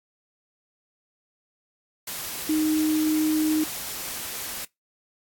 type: tone in noise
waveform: sine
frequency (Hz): 310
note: D#4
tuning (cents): -6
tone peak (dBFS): -20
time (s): 2.49-3.64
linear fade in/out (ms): 5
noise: white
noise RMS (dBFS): -33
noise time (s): 2.07-4.65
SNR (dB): +10
effects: noise-tail reverb RT60 0.2 s tail -26 dB re dry + AAC 64 kbps